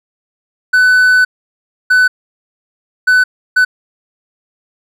triangle tone bursts at uneven times, 1500 Hz, F#6, 23 cents sharp, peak -4 dBFS, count 4, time 0.73-1.25 / 1.9-2.08 / 3.07-3.24 / 3.56-3.65 s, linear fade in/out 10 ms, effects none

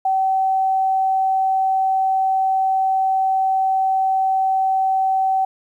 sine tone, 765 Hz, G5, 42 cents flat, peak -15 dBFS, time 0.05-5.45 s, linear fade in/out 5 ms, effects 9-bit

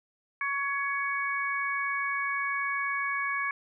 harmonic tone, 559 Hz, C#5, 14 cents sharp, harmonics 2 / 3 / 4, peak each -32 / -32 / -32 dBFS, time 0.41-3.51 s, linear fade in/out 2 ms, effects none

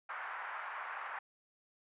pink band-pass noise, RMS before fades -43 dBFS, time 0.09-1.19 s, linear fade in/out 5 ms, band 920 to 1800 Hz, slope 24 dB/octave, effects resampled to 8000 Hz

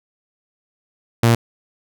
sawtooth tone, 116.54 Hz, A#2, in tune, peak -7 dBFS, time 1.23-1.35 s, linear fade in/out 5 ms, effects none

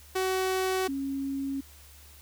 sawtooth / sine tone pair in turn, 376 / 273.7 Hz, F#4 / C#4, +28 / -22 cents, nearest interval perfect fourth, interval 550 cents, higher first, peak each -22 / -29 dBFS, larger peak first, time 0.15-0.88 / 0.88-1.61 s, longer neither, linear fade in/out 10 ms, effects added 72 Hz sine -52 dBFS peak until 2.21 s + white hiss -54 dBFS RMS until 2.21 s

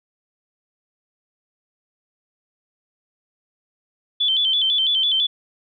sine tone with vibrato, 3275 Hz, G#7, 25 cents flat, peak -16 dBFS, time 4.2-5.27 s, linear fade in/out 10 ms, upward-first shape square, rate 6 Hz, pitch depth 89 cents each way, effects none

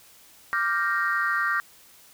sine chord, G minor seventh, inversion second, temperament equal, 1174.7 / 1396.9 / 1568 / 1864.7 Hz, D6 / F6 / G6 / Bb6, 0 / 0 / 0 / 0 cents, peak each -27 dBFS, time 0.53-1.6 s, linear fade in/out 0 ms, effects tanh soft clip ceiling -14 dBFS + white hiss -53 dBFS RMS until 2.13 s

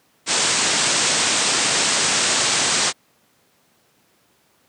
white low-pass noise, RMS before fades -19 dBFS, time 0.26-2.93 s, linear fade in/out 50 ms, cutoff 8700 Hz, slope 96 dB/octave, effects pink hiss -60 dBFS RMS until 4.68 s + high-pass 150 Hz 12 dB/octave

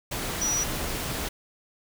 sine tone in noise, 5840 Hz, F#8, 24 cents flat, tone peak -24 dBFS, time 0.41-0.64 s, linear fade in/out 10 ms, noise pink, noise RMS -31 dBFS, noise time 0.11-1.29 s, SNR +4 dB, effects none

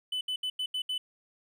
triangle tone bursts at uneven times, 3002 Hz, F#7, 24 cents sharp, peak -28 dBFS, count 6, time 0.12-0.21 / 0.28-0.36 / 0.43-0.5 / 0.59-0.66 / 0.74-0.82 / 0.89-0.98 s, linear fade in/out 5 ms, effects none

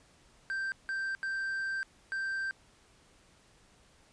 triangle tone bursts at uneven times, 1568 Hz, G6, in tune, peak -30 dBFS, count 4, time 0.5-0.72 / 0.89-1.15 / 1.23-1.83 / 2.12-2.51 s, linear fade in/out 0 ms, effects pink hiss -63 dBFS RMS until 4.12 s + resampled to 22050 Hz

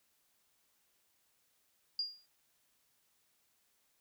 sine tone with exponential decay, 4820 Hz, D8, 44 cents sharp, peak -30 dBFS, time 1.99-2.26 s, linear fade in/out 2 ms, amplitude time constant 57 ms, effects white hiss -75 dBFS RMS until 4 s

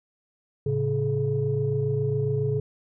sine tone cluster, 110.8 / 138.1 / 425 Hz, A2 / C#3 / G#4, +13 / -6 / +40 cents, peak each -28 / -25 / -26 dBFS, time 0.66-2.6 s, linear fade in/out 5 ms, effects tanh soft clip ceiling -13 dBFS

